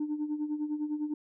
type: tone with tremolo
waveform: sine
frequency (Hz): 300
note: D4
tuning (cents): +37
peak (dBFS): -26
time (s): 0-1.14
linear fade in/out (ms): 5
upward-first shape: sine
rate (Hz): 9.9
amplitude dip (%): 70
effects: tanh soft clip ceiling -26 dBFS